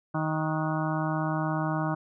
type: harmonic tone with a mistuned harmonic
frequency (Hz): 156.6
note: D#3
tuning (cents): +11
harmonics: 1 / 2 / 4 / 5 / 6 / 7 / 8 / 9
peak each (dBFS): -29 / -32 / -35 / -36 / -37 / -37 / -38 / -39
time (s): 0.14-1.95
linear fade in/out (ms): 10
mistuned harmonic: 9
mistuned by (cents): +62
effects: none